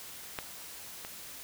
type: clicks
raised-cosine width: 0.3 ms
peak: -18 / -24 dBFS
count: 2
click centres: 0.388 / 1.049 s
effects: white hiss -46 dBFS RMS until 1.43 s